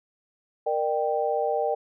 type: chord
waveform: sine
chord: G minor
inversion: first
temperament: equal with one note detuned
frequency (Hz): 466.2 / 601.4 / 784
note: Bb4 / D5 / G5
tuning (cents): 0 / +41 / 0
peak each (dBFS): -27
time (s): 0.66-1.75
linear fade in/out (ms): 10
effects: none